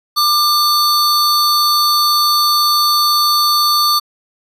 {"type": "tone pair together", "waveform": "square", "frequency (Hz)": [1194, 4460], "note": ["D6", "C#8"], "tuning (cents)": [28, 10], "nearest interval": "octave + major seventh", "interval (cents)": 2282, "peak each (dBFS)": -14, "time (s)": [0.16, 4], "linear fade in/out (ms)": 20, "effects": ["resampled to 32000 Hz"]}